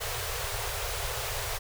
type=band-stop noise; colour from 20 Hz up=pink; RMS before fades=-33 dBFS; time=0-1.59 s; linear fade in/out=20 ms; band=130 to 390 Hz; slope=96 dB/octave; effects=none